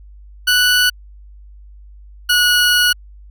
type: tone pair in turn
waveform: 20% pulse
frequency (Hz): 1480 / 1459.6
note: F#6 / F#6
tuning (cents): 0 / -24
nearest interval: unison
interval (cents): 24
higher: first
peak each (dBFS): -6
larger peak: neither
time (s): 0.47-0.9 / 2.29-2.93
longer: second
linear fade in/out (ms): 10
effects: added 50 Hz sine -37 dBFS peak until 3.3 s